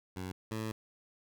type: tone pair in turn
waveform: 15% pulse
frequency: 92.5 / 110 Hz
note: F#2 / A2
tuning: 0 / 0 cents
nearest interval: minor third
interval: 300 cents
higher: second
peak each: -32 / -29 dBFS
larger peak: second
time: 0.16-0.32 / 0.51-0.72 s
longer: second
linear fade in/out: 5 ms
effects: none